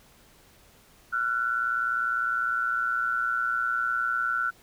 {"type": "tone pair together", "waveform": "sine", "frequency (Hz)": [1362, 1481.8], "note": ["F6", "F#6"], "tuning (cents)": [-44, 2], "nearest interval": "minor second", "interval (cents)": 146, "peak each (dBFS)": -27, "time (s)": [1.12, 4.51], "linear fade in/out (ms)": 20, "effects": ["pink hiss -57 dBFS RMS until 4.62 s"]}